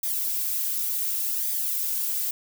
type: noise with flanger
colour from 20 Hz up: violet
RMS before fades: -27 dBFS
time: 0.03-2.31 s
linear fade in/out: 5 ms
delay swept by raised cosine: 0.71 to 3.71 ms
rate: 0.68 Hz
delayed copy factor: -0.65
effects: none